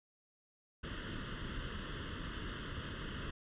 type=noise with comb filter; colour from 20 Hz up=pink; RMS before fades=-42 dBFS; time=0.83-3.31 s; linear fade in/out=10 ms; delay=0.64 ms; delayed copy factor=+0.9; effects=resampled to 8000 Hz